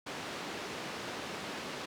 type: band-pass noise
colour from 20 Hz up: pink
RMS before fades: -41 dBFS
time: 0.06-1.86 s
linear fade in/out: 10 ms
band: 210 to 4800 Hz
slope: 12 dB/octave
effects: none